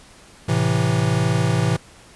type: chord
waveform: square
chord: A minor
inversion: none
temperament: equal with one note detuned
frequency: 110 / 131.65 / 164.81 Hz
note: A2 / C3 / E3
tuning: 0 / +11 / 0 cents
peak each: -22 dBFS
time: 0.48-1.77 s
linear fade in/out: 10 ms
effects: pink hiss -47 dBFS RMS until 2.15 s + resampled to 24000 Hz